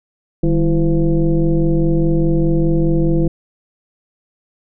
sine tone with frequency modulation, 155.56 Hz, D#3, in tune, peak -11 dBFS, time 0.43-3.28 s, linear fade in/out 5 ms, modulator 178 Hz, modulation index 1.4, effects none

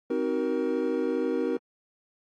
triangle chord, C half-diminished seventh, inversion none, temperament just, 261.6 / 314 / 376.7 / 470.9 Hz, C4 / Eb4 / Gb4 / Bb4, 0 / +16 / +31 / +18 cents, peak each -29 / -29 / -29 / -27 dBFS, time 0.1-1.57 s, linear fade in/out 5 ms, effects AAC 32 kbps

